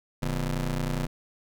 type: ring-modulated tone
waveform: 25% pulse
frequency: 92.5 Hz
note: F#2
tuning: in tune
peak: -20 dBFS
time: 0.22-1.07 s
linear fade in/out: 10 ms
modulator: 61.1 Hz
effects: none